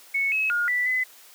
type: tone with pitch steps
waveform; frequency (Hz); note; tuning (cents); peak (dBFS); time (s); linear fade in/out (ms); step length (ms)
sine; 2208 / 2572 / 1427 / 1972 / 2019; C#7 / E7 / F6 / B6 / B6; -7 / -43 / +37 / -3 / +38; -21; 0.14-1.04; 10; 180
effects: white hiss -50 dBFS RMS until 1.34 s + high-pass 400 Hz 12 dB/octave